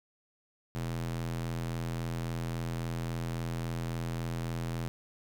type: tone with high-pass filter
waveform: square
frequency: 41.82 Hz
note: E1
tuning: 26 cents sharp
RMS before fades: -35 dBFS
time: 0.75-4.88 s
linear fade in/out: 0 ms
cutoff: 100 Hz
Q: 1.6
effects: none